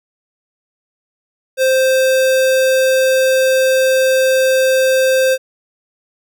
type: tone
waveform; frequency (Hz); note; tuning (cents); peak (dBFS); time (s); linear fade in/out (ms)
square; 523.3; C5; 0; -11; 1.57-5.38; 50
effects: none